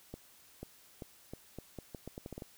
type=accelerating click train; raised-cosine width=2 ms; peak=-29 dBFS; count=13; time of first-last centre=0.14-2.422 s; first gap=490 ms; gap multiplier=0.8; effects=white hiss -61 dBFS RMS until 2.57 s